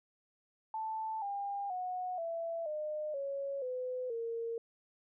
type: tone with pitch steps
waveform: sine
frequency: 880 / 802.3 / 731.5 / 666.9 / 608 / 554.4 / 505.4 / 460.8 Hz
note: A5 / G5 / F#5 / E5 / D#5 / C#5 / B4 / A#4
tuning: 0 / +40 / -20 / +20 / -40 / 0 / +40 / -20 cents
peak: -35 dBFS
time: 0.74-4.58 s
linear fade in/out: 2 ms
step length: 480 ms
effects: none